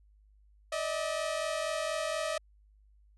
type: tone pair together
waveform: sawtooth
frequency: 593.8 / 638 Hz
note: D5 / D#5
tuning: +19 / +43 cents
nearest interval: minor second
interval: 124 cents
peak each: -32 / -29 dBFS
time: 0.72-2.38 s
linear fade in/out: 5 ms
effects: added 51 Hz sine -59 dBFS peak until 3.17 s + resampled to 24000 Hz